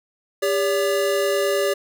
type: tone pair together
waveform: square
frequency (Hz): 400.2 / 570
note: G4 / C#5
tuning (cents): +36 / +48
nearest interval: tritone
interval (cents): 612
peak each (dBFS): -22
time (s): 0.42-1.74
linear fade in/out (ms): 10
effects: none